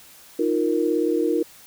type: chord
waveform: sine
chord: Eb suspended second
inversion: none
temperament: equal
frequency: 311.1 / 349.2 / 466.2 Hz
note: Eb4 / F4 / Bb4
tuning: 0 / 0 / 0 cents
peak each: -23 dBFS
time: 0.39-1.43 s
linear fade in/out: 5 ms
effects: white hiss -48 dBFS RMS until 1.66 s